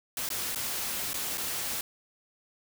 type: noise with dropouts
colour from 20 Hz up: white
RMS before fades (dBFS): -33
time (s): 0.17-1.81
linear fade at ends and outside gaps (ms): 2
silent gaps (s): 0.29-0.302 / 0.549-0.558 / 1.133-1.141 / 1.374-1.379
effects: none